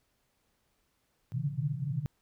pink band-pass noise, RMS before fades -33 dBFS, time 1.32-2.06 s, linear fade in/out 0 ms, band 120 to 160 Hz, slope 96 dB/octave, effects pink hiss -75 dBFS RMS until 2.21 s

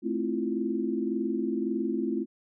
sine chord, F major seventh, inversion first, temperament just, 218.3 / 261.9 / 327.4 / 349.2 Hz, A3 / C4 / E4 / F4, -13 / +2 / -12 / 0 cents, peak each -32 dBFS, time 0.02-2.26 s, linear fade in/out 50 ms, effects none

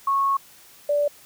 sine tone pair in turn, 1100 / 582.7 Hz, C#6 / D5, -14 / -14 cents, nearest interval major seventh, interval 1100 cents, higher first, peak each -18 dBFS, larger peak neither, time 0.07-0.37 / 0.89-1.08 s, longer first, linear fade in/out 5 ms, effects white hiss -50 dBFS RMS until 1.25 s

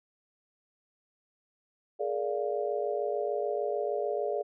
sine chord, Bb dominant seventh, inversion third, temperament just, 419.5 / 466.2 / 582.7 / 699.2 Hz, Ab4 / Bb4 / D5 / F5, +17 / 0 / -14 / +2 cents, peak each -32 / -36 / -33 / -36 dBFS, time 1.99-4.43 s, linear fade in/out 20 ms, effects none

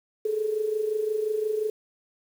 sine tone with amplitude modulation, 430 Hz, A4, 40 cents flat, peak -21 dBFS, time 0.25-1.7 s, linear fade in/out 5 ms, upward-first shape sine, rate 25.7 Hz, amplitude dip 65%, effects 8-bit

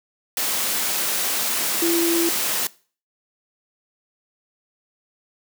sine tone in noise, 337 Hz, E4, 38 cents sharp, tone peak -18 dBFS, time 1.82-2.29 s, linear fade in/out 2 ms, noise white, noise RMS -23 dBFS, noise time 0.37-2.67 s, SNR +2 dB, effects noise-tail reverb RT60 0.4 s tail -21 dB re dry + high-pass 200 Hz 12 dB/octave

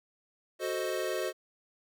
square chord, F# diminished seventh, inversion none, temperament equal, 370 / 440 / 523.3 / 622.3 Hz, F#4 / A4 / C5 / Eb5, 0 / 0 / 0 / 0 cents, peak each -36 / -39 / -37 / -37 dBFS, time 0.59-1.33 s, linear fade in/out 50 ms, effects none

